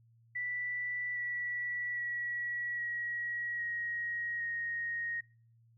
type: tone with pitch steps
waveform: sine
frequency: 1969 / 1948.6 / 1928.5 / 1908.5 / 1888.8 / 1869.3 Hz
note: B6 / B6 / B6 / A#6 / A#6 / A#6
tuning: -6 / -24 / -42 / +40 / +22 / +4 cents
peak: -34 dBFS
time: 0.35-5.21 s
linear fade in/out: 10 ms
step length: 810 ms
effects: noise-tail reverb RT60 0.4 s tail -22 dB re dry + added 115 Hz sine -62 dBFS peak until 5.77 s